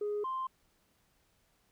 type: tone pair in turn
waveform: sine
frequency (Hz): 415.3 / 1046.5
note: G#4 / C6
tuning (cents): 0 / 0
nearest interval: octave + major third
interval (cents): 1600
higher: second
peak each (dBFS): -30 / -32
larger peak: first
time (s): 0.01-0.24 / 0.24-0.47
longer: neither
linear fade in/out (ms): 5
effects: tanh soft clip ceiling -29 dBFS + pink hiss -72 dBFS RMS until 1.71 s